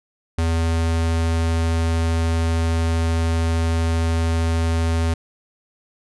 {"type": "tone", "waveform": "square", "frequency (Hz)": 82.41, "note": "E2", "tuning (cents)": 0, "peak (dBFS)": -18, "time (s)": [0.38, 5.14], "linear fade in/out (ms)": 5, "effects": ["resampled to 24000 Hz"]}